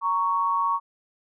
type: tone pair together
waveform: sine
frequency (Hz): 929 / 1112.8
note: A#5 / C#6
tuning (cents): -6 / +6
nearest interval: minor third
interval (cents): 312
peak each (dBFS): -26 / -22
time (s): 0.01-0.8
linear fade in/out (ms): 50
effects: none